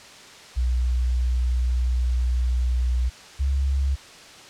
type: tone pair in turn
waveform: sine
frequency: 61.74 / 68.21 Hz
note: B1 / C#2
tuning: 0 / -27 cents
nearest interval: major second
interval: 173 cents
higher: second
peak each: -19 dBFS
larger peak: neither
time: 0.56-3.1 / 3.39-3.96 s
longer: first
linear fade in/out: 20 ms
effects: white hiss -44 dBFS RMS until 4.49 s + low-pass 6000 Hz 12 dB/octave